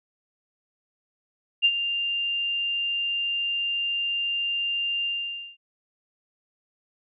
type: tone with ADSR envelope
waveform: sine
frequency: 2794 Hz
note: F7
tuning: in tune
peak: -14 dBFS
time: 1.62-5.57 s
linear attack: 30 ms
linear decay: 55 ms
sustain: -10 dB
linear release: 520 ms
effects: none